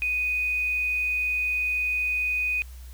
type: tone with quantisation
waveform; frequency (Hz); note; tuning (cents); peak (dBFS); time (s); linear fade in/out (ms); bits
sine; 2489; D#7; 0; -23; 0.02-2.62; 0; 8
effects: added 62 Hz sine -39 dBFS peak until 2.93 s + white hiss -54 dBFS RMS until 2.93 s